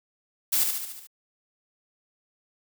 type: noise with echo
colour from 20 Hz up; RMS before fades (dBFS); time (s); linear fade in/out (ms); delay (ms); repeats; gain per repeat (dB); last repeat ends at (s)
blue; -23; 0.52-0.64; 10; 72; 6; -4; 1.072
effects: none